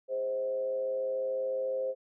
sine tone with frequency modulation, 523.3 Hz, C5, in tune, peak -29 dBFS, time 0.08-1.95 s, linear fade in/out 50 ms, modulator 114 Hz, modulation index 0.46, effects none

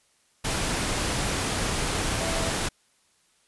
sine tone in noise, 659.3 Hz, E5, in tune, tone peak -33 dBFS, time 2.2-2.51 s, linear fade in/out 10 ms, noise pink, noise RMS -27 dBFS, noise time 0.44-2.69 s, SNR -9 dB, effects white hiss -65 dBFS RMS until 3.47 s + resampled to 24000 Hz

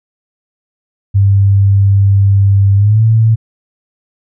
sine tone with pitch glide, 99 to 111.77 Hz, G2 to A2, +18 to +28 cents, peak -5 dBFS, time 1.14-3.36 s, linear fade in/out 20 ms, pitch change +210 cents, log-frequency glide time 2.76-3.03 s, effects none

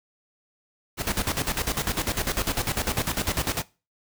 pink noise with tremolo, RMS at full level -25 dBFS, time 0.97-3.64 s, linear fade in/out 50 ms, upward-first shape square, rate 10 Hz, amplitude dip 75%, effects noise-tail reverb RT60 0.3 s tail -20 dB re dry

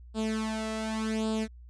sawtooth tone with flanger, 219.5 Hz, A3, 4 cents flat, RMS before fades -31 dBFS, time 0.14-1.48 s, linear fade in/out 50 ms, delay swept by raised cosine 0.24 to 1.54 ms, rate 0.87 Hz, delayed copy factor +0.8, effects added 60 Hz sine -46 dBFS peak until 1.69 s + resampled to 22050 Hz

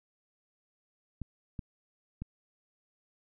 clicks, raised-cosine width 5 ms, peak -25 dBFS, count 3, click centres 1.217 / 1.592 / 2.22 s, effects none

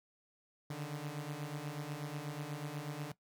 sawtooth beating tone pair, 143.1 / 151.3 Hz, D3 / D#3, -45 / -48 cents, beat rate 8.2 Hz, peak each -39 / -38 dBFS, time 0.7-3.12 s, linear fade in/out 5 ms, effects noise-tail reverb RT60 0.1 s tail -17 dB re dry

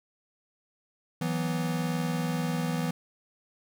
square chord, E suspended second, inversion none, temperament equal, 164.81 / 185 / 246.9 Hz, E3 / F#3 / B3, 0 / 0 / 0 cents, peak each -30 / -36 / -34 dBFS, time 1.21-2.91 s, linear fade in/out 5 ms, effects none

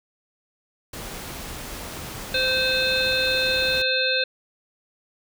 pink noise, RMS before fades -35 dBFS, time 0.93-3.82 s, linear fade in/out 5 ms
harmonic tone, 518 Hz, C5, 17 cents flat, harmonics 1 / 3 / 5 / 7 / 8, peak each -26 / -26 / -26 / -26 / -26 dBFS, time 2.34-4.24 s, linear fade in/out 5 ms
effects none

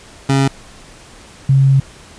25% pulse / sine tone pair in turn, 136.5 / 135.56 Hz, C#3 / C#3, -26 / -38 cents, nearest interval unison, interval 12 cents, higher first, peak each -7 dBFS, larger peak neither, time 0.29-0.48 / 1.49-1.8 s, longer second, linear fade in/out 5 ms, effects pink hiss -40 dBFS RMS until 2.18 s + resampled to 22050 Hz

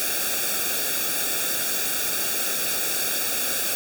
white noise with comb filter, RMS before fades -25 dBFS, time 0-3.75 s, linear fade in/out 0 ms, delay 0.98 ms, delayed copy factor -1, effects none

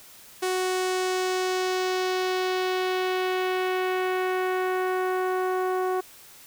sawtooth tone with low-pass filter sweep, 370.3 Hz, F#4, 1 cent sharp, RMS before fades -26 dBFS, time 0.42-6.01 s, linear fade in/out 10 ms, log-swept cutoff 10000 to 1100 Hz, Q 1.2, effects white hiss -49 dBFS RMS until 6.46 s

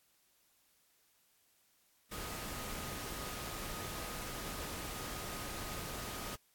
sine tone in noise, 1248 Hz, D#6, 5 cents sharp, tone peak -51 dBFS, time 2.11-6.36 s, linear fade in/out 10 ms, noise pink, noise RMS -43 dBFS, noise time 2.11-6.36 s, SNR -11 dB, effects white hiss -72 dBFS RMS until 6.54 s + AAC 64 kbps

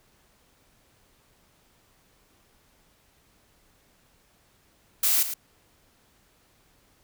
blue noise with echo, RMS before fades -22 dBFS, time 5.03-5.23 s, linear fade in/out 5 ms, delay 110 ms, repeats 1, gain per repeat -10 dB, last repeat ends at 5.34 s, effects pink hiss -63 dBFS RMS until 7.03 s

